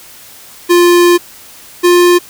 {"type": "tone pair in turn", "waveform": "square", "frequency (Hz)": [349.7, 352.5], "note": ["F4", "F4"], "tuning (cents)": [2, 16], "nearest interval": "unison", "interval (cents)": 14, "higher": "second", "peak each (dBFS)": -5, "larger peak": "neither", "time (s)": [[0.69, 1.18], [1.83, 2.19]], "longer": "first", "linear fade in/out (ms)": 20, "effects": ["white hiss -36 dBFS RMS until 2.29 s"]}